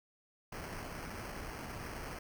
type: noise with sample-and-hold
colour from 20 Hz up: pink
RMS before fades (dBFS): -44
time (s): 0.52-2.19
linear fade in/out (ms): 5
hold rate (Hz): 3675
effects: none